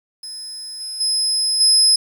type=tone with level steps; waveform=35% pulse; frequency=5100 Hz; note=D#8; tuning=42 cents sharp; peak=-27 / -24 / -14 / -8 dBFS; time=0.23-1.96 s; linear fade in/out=5 ms; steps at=0.8 / 1 / 1.6 s; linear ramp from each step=10 ms; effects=8-bit